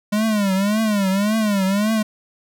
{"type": "tone with vibrato", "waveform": "square", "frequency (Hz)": 205, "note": "G#3", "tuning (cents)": -22, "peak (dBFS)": -17, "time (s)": [0.12, 2.03], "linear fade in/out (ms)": 10, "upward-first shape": "triangle", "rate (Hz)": 1.8, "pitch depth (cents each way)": 160, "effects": []}